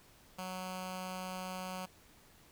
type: tone with notch filter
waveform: 10% pulse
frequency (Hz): 185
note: F#3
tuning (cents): 0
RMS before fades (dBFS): -42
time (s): 0.38-1.86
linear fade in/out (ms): 10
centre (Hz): 390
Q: 1.7
effects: pink hiss -62 dBFS RMS until 2.51 s